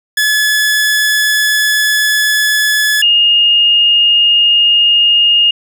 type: tone pair in turn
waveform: sawtooth / sine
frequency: 1712 / 2843 Hz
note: A6 / F7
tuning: -48 / +30 cents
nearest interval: major sixth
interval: 878 cents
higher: second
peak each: -6 dBFS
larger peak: neither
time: 0.17-3.02 / 3.02-5.51 s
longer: first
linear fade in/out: 5 ms
effects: none